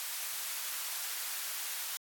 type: high-pass noise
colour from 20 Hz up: white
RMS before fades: -38 dBFS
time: 0-1.97 s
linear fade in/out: 0 ms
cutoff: 930 Hz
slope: 12 dB/octave
effects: AAC 64 kbps